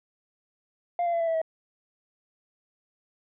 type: tone with pitch steps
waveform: sine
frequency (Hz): 698.5 / 687.3 / 676.3 / 665.4 / 654.7 / 644.2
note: F5 / F5 / E5 / E5 / E5 / E5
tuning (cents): 0 / -28 / +44 / +16 / -12 / -40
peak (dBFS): -21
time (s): 0.99-1.416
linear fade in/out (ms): 2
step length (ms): 71
effects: tanh soft clip ceiling -22 dBFS